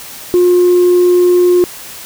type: tone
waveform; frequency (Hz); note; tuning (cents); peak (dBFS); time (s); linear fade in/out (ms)
sine; 356.6; F4; +36; -4; 0.34-1.64; 0
effects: tanh soft clip ceiling -3 dBFS + white hiss -30 dBFS RMS until 2.05 s